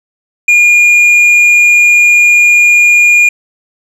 triangle tone with tanh clipping, 2425 Hz, D#7, 45 cents flat, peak -4 dBFS, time 0.48-3.29 s, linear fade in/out 5 ms, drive 9 dB, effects none

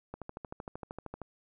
click train, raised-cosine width 1 ms, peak -26 dBFS, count 15, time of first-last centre 0.14-1.217 s, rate 13 Hz, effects none

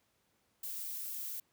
violet noise, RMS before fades -41 dBFS, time 0.63-1.4 s, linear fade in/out 5 ms, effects pink hiss -75 dBFS RMS until 1.52 s + high-pass 80 Hz 12 dB/octave

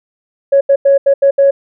sine tone bursts at uneven times, 554.4 Hz, C#5, in tune, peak -4 dBFS, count 6, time 0.52-0.61 / 0.69-0.76 / 0.85-0.98 / 1.06-1.14 / 1.22-1.31 / 1.38-1.51 s, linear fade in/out 10 ms, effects tanh soft clip ceiling -1 dBFS

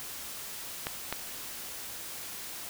clicks, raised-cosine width 0.3 ms, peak -15 dBFS, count 2, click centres 0.869 / 1.126 s, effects white hiss -41 dBFS RMS until 2.69 s

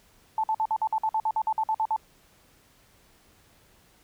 sine tone bursts, 877 Hz, A5, 6 cents flat, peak -22 dBFS, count 15, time 0.38-1.963 s, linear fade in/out 2 ms, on 57 ms, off 52 ms, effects pink hiss -60 dBFS RMS until 4.03 s

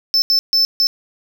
triangle tone bursts at uneven times, 5280 Hz, E8, 2 cents sharp, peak -10 dBFS, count 4, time 0.14-0.22 / 0.3-0.39 / 0.53-0.65 / 0.8-0.87 s, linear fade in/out 0 ms, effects none

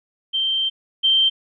sine tone pair in turn, 3136 / 3136 Hz, G7 / G7, 0 / 0 cents, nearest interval unison, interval 0 cents, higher neither, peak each -18 / -13 dBFS, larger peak second, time 0.33-0.7 / 1.03-1.3 s, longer first, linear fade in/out 20 ms, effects none

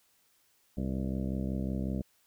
harmonic tone with a mistuned harmonic, 65.41 Hz, C2, in tune, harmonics 1 / 2 / 3 / 4 / 5 / 6 / 7 / 8 / 9 / 10, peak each -36 / -38 / -34 / -39 / -44 / -48 / -49 / -52 / -47 / -54 dBFS, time 0.77-2.02 s, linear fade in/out 5 ms, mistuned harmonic 7, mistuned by +69 cents, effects white hiss -69 dBFS RMS until 2.26 s

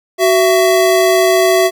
square tone pair together, 374.3 / 667 Hz, F#4 / E5, +20 / +20 cents, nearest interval minor seventh, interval 1000 cents, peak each -12 dBFS, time 0.18-1.71 s, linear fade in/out 50 ms, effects none

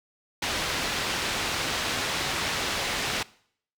white low-pass noise, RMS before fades -29 dBFS, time 0.42-3.23 s, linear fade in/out 5 ms, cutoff 4000 Hz, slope 12 dB/octave, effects noise-tail reverb RT60 0.6 s tail -21 dB re dry

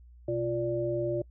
sine tone cluster, 124.9 / 349.4 / 586 Hz, B2 / F4 / D5, +20 / +1 / -4 cents, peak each -35 / -30 / -31 dBFS, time 0.28-1.22 s, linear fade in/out 5 ms, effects noise-tail reverb RT60 0.1 s tail -25 dB re dry + added 60 Hz sine -50 dBFS peak until 1.3 s

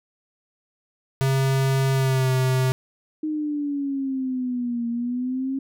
square tone with pitch glide, 134.4 to 129.82 Hz, C3 to C3, +47 to -13 cents, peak -19 dBFS, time 1.21-2.72 s, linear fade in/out 0 ms, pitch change -60 cents, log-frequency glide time 1.93-2.31 s
sine exponential two-way sweep, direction down then up, 311.1 to 233.1 to 271.5 Hz, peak -23 dBFS, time 3.23-5.59 s, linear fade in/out 5 ms, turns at 4.88 s
effects none

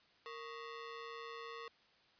sawtooth ring-modulated tone, 784 Hz, G5, in tune, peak -39 dBFS, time 0.26-1.68 s, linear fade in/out 0 ms, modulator 321 Hz, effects white hiss -69 dBFS RMS until 2.19 s + resampled to 11025 Hz

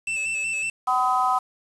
square tone with vibrato, 2637 Hz, E7, in tune, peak -25 dBFS, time 0.07-0.7 s, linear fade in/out 5 ms, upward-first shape square, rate 5.4 Hz, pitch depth 22 cents each way
harmonic tone, 252.9 Hz, B3, 41 cents sharp, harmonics 3 / 4 / 5, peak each -23 / -23 / -23 dBFS, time 0.87-1.39 s, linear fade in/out 10 ms
effects resampled to 24000 Hz + 7-bit

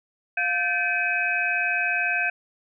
sine tone cluster, 705 / 1548 / 1730 / 2326 / 2536 Hz, F5 / G6 / A6 / D7 / D#7, +16 / -22 / -30 / -17 / +32 cents, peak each -31 / -25 / -34 / -33 / -25 dBFS, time 0.37-2.3 s, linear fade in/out 5 ms, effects none

